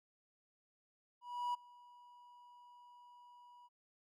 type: tone with ADSR envelope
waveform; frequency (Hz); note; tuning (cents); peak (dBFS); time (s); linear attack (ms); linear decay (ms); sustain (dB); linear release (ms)
triangle; 973; B5; -26; -32; 1.21-3.69; 330; 13; -24; 33
effects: none